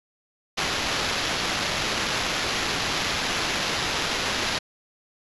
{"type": "noise with sample-and-hold", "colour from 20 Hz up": "white", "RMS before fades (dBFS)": -26, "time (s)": [0.57, 4.59], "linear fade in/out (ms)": 10, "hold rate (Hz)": 8820, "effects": ["resampled to 24000 Hz"]}